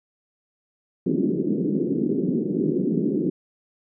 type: band-pass noise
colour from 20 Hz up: white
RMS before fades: -23 dBFS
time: 1.06-3.3 s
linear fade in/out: 5 ms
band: 160 to 390 Hz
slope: 48 dB/octave
effects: none